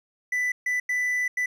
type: tone bursts at uneven times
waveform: triangle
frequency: 1988 Hz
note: B6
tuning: 11 cents sharp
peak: -21 dBFS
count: 4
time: 0.32-0.52 / 0.66-0.8 / 0.89-1.28 / 1.37-1.46 s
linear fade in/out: 5 ms
effects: none